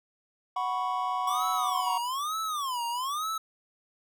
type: chord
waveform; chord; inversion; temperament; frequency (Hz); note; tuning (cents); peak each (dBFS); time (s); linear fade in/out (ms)
triangle; F# suspended fourth; none; just; 740 / 986.7 / 1110; F#5 / B5 / C#6; 0 / -2 / +2; -30; 0.56-1.98; 5
type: tone with vibrato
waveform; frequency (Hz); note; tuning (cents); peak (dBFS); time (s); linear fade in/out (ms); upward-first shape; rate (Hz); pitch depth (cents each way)
square; 1108.7; C#6; 0; -30; 1.27-3.38; 5; sine; 1.1; 290
effects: none